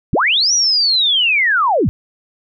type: linear two-way sweep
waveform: sine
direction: up then down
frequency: 63 to 5900 to 63 Hz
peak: -11 dBFS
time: 0.13-1.89 s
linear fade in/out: 0 ms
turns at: 0.53 s
effects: none